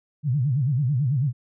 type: tone with vibrato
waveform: sine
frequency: 134.7 Hz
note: C#3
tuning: 49 cents flat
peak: -19 dBFS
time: 0.23-1.33 s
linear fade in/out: 50 ms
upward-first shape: sine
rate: 9.1 Hz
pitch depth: 220 cents each way
effects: none